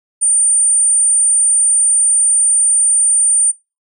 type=tone; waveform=sine; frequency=9030 Hz; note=C#9; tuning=31 cents sharp; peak=-9 dBFS; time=0.21-3.52 s; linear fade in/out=20 ms; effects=noise-tail reverb RT60 0.3 s tail -24 dB re dry